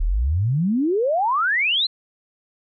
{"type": "exponential sweep", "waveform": "sine", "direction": "up", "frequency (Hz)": [34.65, 4220], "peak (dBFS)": -17, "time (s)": [0, 1.87], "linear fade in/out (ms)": 10, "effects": []}